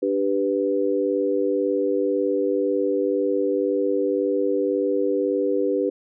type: chord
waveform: sine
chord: G major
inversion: second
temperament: equal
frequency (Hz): 293.7 / 392 / 493.9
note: D4 / G4 / B4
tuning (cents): 0 / 0 / 0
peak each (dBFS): -25 / -23 / -23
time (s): 0.02-5.9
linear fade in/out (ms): 10
effects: none

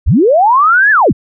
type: linear two-way sweep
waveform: sine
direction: up then down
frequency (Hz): 33.54 to 1760 to 33.54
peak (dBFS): -5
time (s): 0.06-1.13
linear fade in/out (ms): 20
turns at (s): 0.91
effects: none

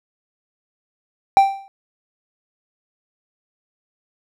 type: tone with exponential decay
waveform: triangle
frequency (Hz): 784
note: G5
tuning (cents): 0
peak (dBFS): -3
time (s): 1.37-1.68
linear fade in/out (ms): 0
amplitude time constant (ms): 67
effects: none

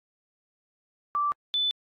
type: tone pair in turn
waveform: sine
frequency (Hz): 1168 / 3500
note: D6 / A7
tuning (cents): -10 / -10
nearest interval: octave + perfect fifth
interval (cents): 1900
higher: second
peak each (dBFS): -23 / -23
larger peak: neither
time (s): 1.15-1.32 / 1.54-1.71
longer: neither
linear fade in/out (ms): 0
effects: AAC 48 kbps

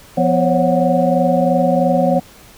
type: tone cluster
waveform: sine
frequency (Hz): 174.4 / 248.5 / 536 / 559 / 736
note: F3 / B3 / C5 / C#5 / F#5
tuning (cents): -2 / +11 / +42 / +14 / -9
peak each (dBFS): -18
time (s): 0.17-2.2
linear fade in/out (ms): 10
effects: pink hiss -43 dBFS RMS until 2.57 s

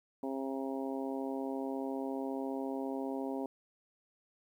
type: harmonic tone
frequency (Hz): 134.5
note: C3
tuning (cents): +48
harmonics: 2 / 3 / 4 / 5 / 6 / 7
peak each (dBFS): -37 / -41 / -43 / -45 / -47 / -48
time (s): 0.23-3.46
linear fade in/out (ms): 2
effects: 11-bit

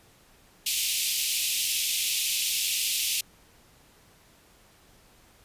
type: high-pass noise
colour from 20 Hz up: pink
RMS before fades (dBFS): -27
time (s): 0.66-3.21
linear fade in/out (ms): 5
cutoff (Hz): 2500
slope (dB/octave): 48
effects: pink hiss -58 dBFS RMS until 5.44 s + resampled to 32000 Hz

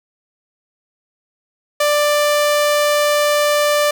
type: tone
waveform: sawtooth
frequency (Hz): 590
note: D5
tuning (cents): +8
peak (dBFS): -9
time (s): 1.8-3.91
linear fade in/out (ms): 5
effects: none

